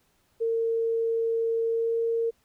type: tone with pitch glide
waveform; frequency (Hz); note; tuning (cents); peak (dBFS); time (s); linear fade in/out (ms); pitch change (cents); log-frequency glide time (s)
sine; 456.2 to 459.4; A#4 to A#4; -37 to -25; -23; 0.4-2.31; 20; +12; 1.67-1.98
effects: pink hiss -68 dBFS RMS until 2.44 s